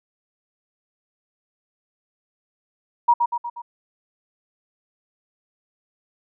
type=tone with echo; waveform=sine; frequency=951 Hz; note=A#5; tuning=34 cents sharp; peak=-11 dBFS; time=3.08-3.14 s; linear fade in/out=10 ms; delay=120 ms; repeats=4; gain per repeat=-5 dB; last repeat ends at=3.62 s; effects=none